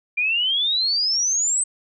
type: exponential sweep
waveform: sine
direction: up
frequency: 2375 to 8250 Hz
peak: -18 dBFS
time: 0.17-1.64 s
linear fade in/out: 10 ms
effects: none